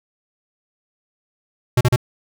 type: tone bursts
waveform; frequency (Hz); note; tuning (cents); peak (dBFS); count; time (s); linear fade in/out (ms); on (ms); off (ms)
square; 123.47; B2; 0; -12; 3; 1.77-1.961; 5; 39; 37
effects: none